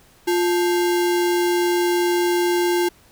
sine tone with sample-and-hold, 351.1 Hz, F4, 9 cents sharp, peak -16 dBFS, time 0.27-2.89 s, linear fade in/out 10 ms, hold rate 1225 Hz, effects pink hiss -53 dBFS RMS until 3.11 s

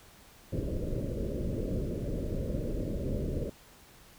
pink low-pass noise, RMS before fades -33 dBFS, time 0.52-3.5 s, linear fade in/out 10 ms, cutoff 600 Hz, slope 96 dB/octave, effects pink hiss -56 dBFS RMS until 4.18 s

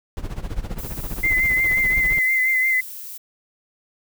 brown noise with tremolo, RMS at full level -26 dBFS, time 0.17-2.19 s, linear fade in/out 0 ms, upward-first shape sine, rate 15 Hz, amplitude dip 80%
violet noise, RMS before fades -35 dBFS, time 0.78-3.18 s, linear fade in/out 10 ms
sine tone with vibrato, 2058 Hz, C7, 29 cents flat, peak -16 dBFS, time 1.23-2.81 s, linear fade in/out 10 ms, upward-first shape sine, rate 5.7 Hz, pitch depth 37 cents each way
effects none

